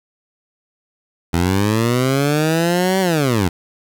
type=linear two-way sweep; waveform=15% pulse; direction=up then down; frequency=82.41 to 192.8 to 82.41 Hz; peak=-8 dBFS; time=1.33-3.49 s; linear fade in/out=10 ms; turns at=3 s; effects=8-bit